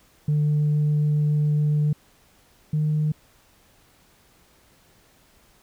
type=tone pair in turn; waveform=sine; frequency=149.4 / 152.54 Hz; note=D3 / D#3; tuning=+30 / -34 cents; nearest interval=unison; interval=36 cents; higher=second; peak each=-16 / -18 dBFS; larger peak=first; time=0.28-1.93 / 2.73-3.12 s; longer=first; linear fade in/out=5 ms; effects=tanh soft clip ceiling -16 dBFS + pink hiss -58 dBFS RMS until 5.62 s